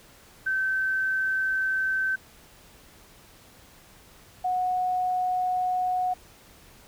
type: tone pair in turn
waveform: sine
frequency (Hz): 1542 / 732.6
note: G6 / F#5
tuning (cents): -29 / -17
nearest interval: octave + minor second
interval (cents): 1288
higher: first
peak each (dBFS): -23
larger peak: neither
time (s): 0.46-2.16 / 4.44-6.14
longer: neither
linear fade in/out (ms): 10
effects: pink hiss -53 dBFS RMS until 6.87 s